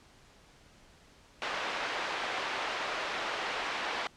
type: band-pass noise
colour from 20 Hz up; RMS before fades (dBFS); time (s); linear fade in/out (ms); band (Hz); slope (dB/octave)
pink; -35; 1.42-4.07; 0; 640 to 3200; 12
effects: pink hiss -59 dBFS RMS until 4.16 s + low-pass 7000 Hz 12 dB/octave